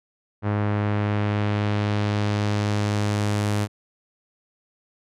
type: tone with low-pass filter sweep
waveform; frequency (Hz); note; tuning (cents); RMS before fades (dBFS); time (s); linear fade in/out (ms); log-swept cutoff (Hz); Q
sawtooth; 103.83; G#2; 0; -23; 0.42-3.68; 50; 1600 to 11000; 0.97
effects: none